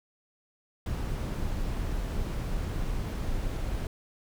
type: noise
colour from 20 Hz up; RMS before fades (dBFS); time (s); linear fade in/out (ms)
brown; -31; 0.86-3.87; 2
effects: none